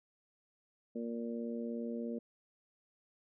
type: harmonic tone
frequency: 117 Hz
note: A#2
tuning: 7 cents sharp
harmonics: 2 / 3 / 4 / 5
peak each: -38 / -46 / -43 / -48 dBFS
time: 0.95-2.19 s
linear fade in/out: 10 ms
effects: none